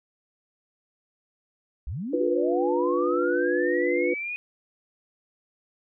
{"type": "linear sweep", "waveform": "sine", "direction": "up", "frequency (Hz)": [48.29, 2489], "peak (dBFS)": -29, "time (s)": [1.87, 4.36], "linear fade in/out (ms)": 0}
{"type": "chord", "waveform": "sine", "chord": "B diminished", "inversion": "first", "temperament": "equal with one note detuned", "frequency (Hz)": [293.7, 352.9, 493.9], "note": ["D4", "F4", "B4"], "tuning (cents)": [0, 18, 0], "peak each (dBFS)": [-29, -25, -25], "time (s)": [2.13, 4.14], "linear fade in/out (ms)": 5}
{"effects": []}